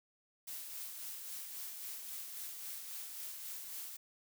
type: noise with tremolo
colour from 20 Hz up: blue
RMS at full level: -44 dBFS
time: 0.47-3.97 s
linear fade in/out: 10 ms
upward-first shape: sine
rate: 3.7 Hz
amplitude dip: 35%
effects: none